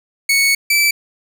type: tone pair in turn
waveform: sawtooth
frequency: 2217 / 2318 Hz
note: C#7 / D7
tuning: 0 / -23 cents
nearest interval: minor second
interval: 77 cents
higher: second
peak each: -8 dBFS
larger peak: neither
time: 0.29-0.55 / 0.7-0.91 s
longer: first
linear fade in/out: 5 ms
effects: none